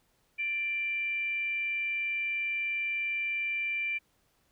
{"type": "tone with frequency modulation", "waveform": "sine", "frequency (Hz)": 2360, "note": "D7", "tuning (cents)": 8, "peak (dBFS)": -29, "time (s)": [0.38, 3.99], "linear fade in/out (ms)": 20, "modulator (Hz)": 597, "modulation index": 0.22, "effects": ["pink hiss -71 dBFS RMS until 4.51 s"]}